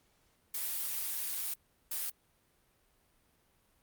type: noise bursts at uneven times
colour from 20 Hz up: blue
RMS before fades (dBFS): -36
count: 2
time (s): 0.54-1.54 / 1.91-2.1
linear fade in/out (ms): 5
effects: pink hiss -71 dBFS RMS until 3.82 s + Opus 48 kbps